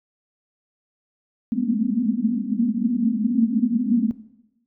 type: band-pass noise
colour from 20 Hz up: white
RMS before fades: -21 dBFS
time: 1.52-4.11 s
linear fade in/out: 0 ms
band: 210 to 250 Hz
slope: 96 dB/octave
effects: noise-tail reverb RT60 0.9 s tail -17 dB re dry